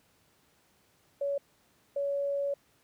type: tone bursts at uneven times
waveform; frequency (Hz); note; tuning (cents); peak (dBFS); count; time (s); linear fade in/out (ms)
sine; 563; C#5; +27; -28; 2; 1.21-1.38 / 1.96-2.54; 5
effects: pink hiss -67 dBFS RMS until 2.83 s + high-pass 80 Hz 12 dB/octave